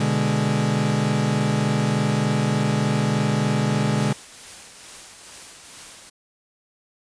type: chord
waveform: 40% pulse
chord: G# diminished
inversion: first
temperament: equal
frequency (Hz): 123.47 / 146.83 / 207.7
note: B2 / D3 / G#3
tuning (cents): 0 / 0 / 0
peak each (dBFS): -24 / -22 / -22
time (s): 0-4.13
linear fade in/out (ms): 5
type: noise with tremolo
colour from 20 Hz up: white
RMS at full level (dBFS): -39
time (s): 3.97-6.1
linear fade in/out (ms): 10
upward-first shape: triangle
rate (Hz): 2.3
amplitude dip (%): 40
effects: resampled to 22050 Hz